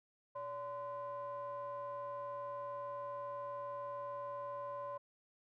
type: ring-modulated tone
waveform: triangle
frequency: 226.8 Hz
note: A#3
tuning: 47 cents flat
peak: -36 dBFS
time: 0.35-4.98 s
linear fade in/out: 10 ms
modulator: 799 Hz
effects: none